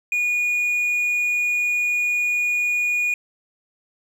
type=tone; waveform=triangle; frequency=2449 Hz; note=D#7; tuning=28 cents flat; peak=-17 dBFS; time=0.12-3.14 s; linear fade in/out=2 ms; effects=none